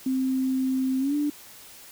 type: tone with pitch glide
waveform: sine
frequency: 261.6 to 293.6 Hz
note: C4 to D4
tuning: 0 to 0 cents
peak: -22 dBFS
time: 0.06-1.3 s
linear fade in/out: 5 ms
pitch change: +200 cents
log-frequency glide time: 0.99-1.15 s
effects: white hiss -47 dBFS RMS until 1.91 s